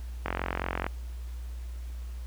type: click train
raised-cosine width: 0.5 ms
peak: -14 dBFS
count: 28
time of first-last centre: 0.26-0.865 s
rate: 44.6 Hz
effects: added 60 Hz sine -35 dBFS peak until 2.26 s + pink hiss -56 dBFS RMS until 2.26 s